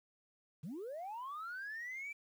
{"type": "linear sweep", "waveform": "sine", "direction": "up", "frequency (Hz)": [130.5, 2349], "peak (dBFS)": -40, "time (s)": [0.63, 2.13], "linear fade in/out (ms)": 10, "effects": ["tanh soft clip ceiling -39 dBFS", "11-bit"]}